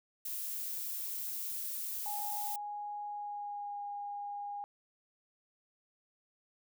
violet noise, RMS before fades -39 dBFS, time 0.25-2.56 s, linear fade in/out 5 ms
sine tone with pitch glide, 827 to 815.6 Hz, G#5 to G#5, -8 to -32 cents, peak -38 dBFS, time 2.06-4.64 s, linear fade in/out 0 ms, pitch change -24 cents, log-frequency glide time 3.08-3.81 s
effects none

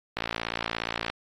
click train, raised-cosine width 0.3 ms, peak -12 dBFS, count 54, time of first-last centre 0.17-1.1 s, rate 57 Hz, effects AAC 32 kbps

